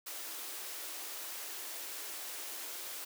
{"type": "high-pass noise", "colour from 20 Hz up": "white", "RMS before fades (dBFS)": -43, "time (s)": [0.06, 3.05], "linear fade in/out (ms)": 10, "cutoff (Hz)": 280, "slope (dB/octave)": 96, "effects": []}